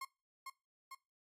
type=tone with echo; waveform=35% pulse; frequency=1072 Hz; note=C6; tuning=42 cents sharp; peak=-40 dBFS; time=0.01-0.05 s; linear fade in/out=5 ms; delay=450 ms; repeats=2; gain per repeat=-3 dB; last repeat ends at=0.95 s; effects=noise-tail reverb RT60 0.3 s tail -22 dB re dry + AAC 48 kbps